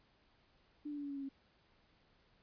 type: tone with pitch steps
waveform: sine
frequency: 296 / 291.9 / 287.9 / 283.9 / 280 / 276.2 / 272.4 Hz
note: D4 / D4 / D4 / C#4 / C#4 / C#4 / C#4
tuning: +14 / -10 / -34 / +41 / +18 / -6 / -30 cents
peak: -40 dBFS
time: 0.85-1.291 s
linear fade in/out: 10 ms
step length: 63 ms
effects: pink hiss -71 dBFS RMS until 2.42 s + resampled to 11025 Hz